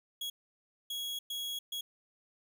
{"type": "tone bursts at uneven times", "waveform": "40% pulse", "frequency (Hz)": 3324, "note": "G#7", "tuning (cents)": 1, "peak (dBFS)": -35, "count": 4, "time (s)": [[0.21, 0.3], [0.9, 1.19], [1.3, 1.59], [1.72, 1.81]], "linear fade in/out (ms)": 5, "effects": []}